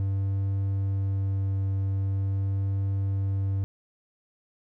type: tone with vibrato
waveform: triangle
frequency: 97.5 Hz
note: G2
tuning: 9 cents flat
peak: -22 dBFS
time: 0-3.64 s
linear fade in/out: 0 ms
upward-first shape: triangle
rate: 0.44 Hz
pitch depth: 8 cents each way
effects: none